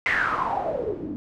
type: noise with low-pass filter sweep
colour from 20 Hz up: white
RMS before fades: -26 dBFS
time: 0.06-1.16 s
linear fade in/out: 0 ms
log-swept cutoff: 2100 to 260 Hz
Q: 7.4
effects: none